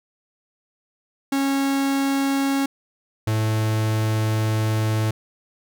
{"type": "tone pair in turn", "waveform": "45% pulse", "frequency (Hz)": [274.5, 109.17], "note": ["C#4", "A2"], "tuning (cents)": [-17, -13], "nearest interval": "octave + major third", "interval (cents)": 1596, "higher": "first", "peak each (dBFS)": -19, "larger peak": "neither", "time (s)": [[1.32, 2.66], [3.27, 5.11]], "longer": "second", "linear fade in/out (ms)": 5, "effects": []}